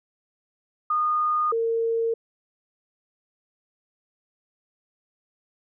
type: tone pair in turn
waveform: sine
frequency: 1226 / 457.2 Hz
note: D#6 / A#4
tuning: -26 / -34 cents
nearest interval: octave + perfect fourth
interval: 1708 cents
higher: first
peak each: -20 / -21 dBFS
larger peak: first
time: 0.9-1.52 / 1.52-2.14 s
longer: neither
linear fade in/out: 5 ms
effects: none